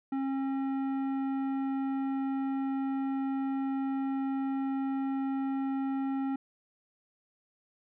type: tone with tanh clipping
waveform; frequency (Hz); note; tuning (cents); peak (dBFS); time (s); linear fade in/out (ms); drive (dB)
triangle; 270.2; C#4; -44; -31; 0.12-6.36; 5; 16
effects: none